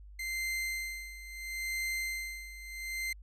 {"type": "tone with tremolo", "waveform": "40% pulse", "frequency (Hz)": 2083, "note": "C7", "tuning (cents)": -8, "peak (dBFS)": -31, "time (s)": [0.19, 3.13], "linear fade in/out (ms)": 5, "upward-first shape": "sine", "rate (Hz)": 0.74, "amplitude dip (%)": 80, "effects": ["added 50 Hz sine -48 dBFS peak until 3.22 s", "resampled to 32000 Hz"]}